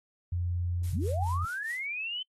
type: tone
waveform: sine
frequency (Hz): 87.8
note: F2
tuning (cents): +10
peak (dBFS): -28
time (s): 0.32-1.45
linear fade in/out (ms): 5
type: noise with tremolo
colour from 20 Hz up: blue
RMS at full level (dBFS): -46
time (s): 0.83-1.85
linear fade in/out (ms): 5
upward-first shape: sine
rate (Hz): 4.8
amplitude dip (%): 90
type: linear sweep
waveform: sine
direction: up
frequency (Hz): 34.4 to 3081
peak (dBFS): -32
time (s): 0.89-2.23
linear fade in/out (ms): 10
effects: noise-tail reverb RT60 0.1 s tail -22 dB re dry + AAC 32 kbps